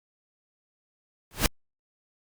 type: noise with exponential growth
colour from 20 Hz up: pink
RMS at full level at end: -17 dBFS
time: 1.31-1.46 s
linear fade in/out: 0 ms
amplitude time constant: 31 ms
effects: Opus 48 kbps